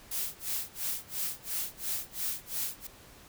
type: noise with tremolo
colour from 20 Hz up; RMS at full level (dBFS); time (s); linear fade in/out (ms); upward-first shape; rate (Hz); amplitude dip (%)
blue; -32; 0.11-2.87; 5; sine; 2.9; 100
effects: pink hiss -54 dBFS RMS until 3.28 s